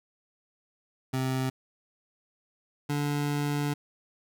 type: tone pair in turn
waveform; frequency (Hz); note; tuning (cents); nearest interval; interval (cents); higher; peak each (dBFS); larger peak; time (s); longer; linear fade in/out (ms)
25% pulse; 130.81 / 145.48; C3 / D3; 0 / -16; major second; 184; second; -23 / -23; neither; 1.13-1.5 / 2.89-3.74; second; 10
effects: none